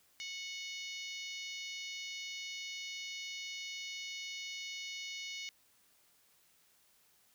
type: harmonic tone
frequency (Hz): 734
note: F#5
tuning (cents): -14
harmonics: 3 / 4 / 5 / 6 / 7 / 8 / 9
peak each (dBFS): -45 / -47 / -49 / -51 / -52 / -53 / -54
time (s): 0.2-5.49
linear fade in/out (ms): 0
effects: white hiss -69 dBFS RMS until 7.34 s